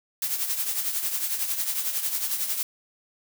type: noise with tremolo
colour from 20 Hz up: blue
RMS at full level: -25 dBFS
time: 0.22-2.63 s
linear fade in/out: 2 ms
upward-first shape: triangle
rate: 11 Hz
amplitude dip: 65%
effects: none